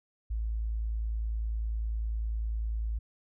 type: tone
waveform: sine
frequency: 55 Hz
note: A1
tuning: in tune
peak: -29 dBFS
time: 0.3-2.99 s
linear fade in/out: 10 ms
effects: none